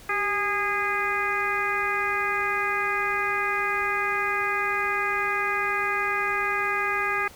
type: harmonic tone with a mistuned harmonic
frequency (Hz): 410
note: G#4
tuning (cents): -22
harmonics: 1 / 2 / 3 / 4 / 5 / 6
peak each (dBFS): -33 / -33 / -28 / -29 / -29 / -32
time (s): 0.09-7.28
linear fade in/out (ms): 5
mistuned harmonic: 1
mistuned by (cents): -75
effects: pink hiss -48 dBFS RMS until 7.35 s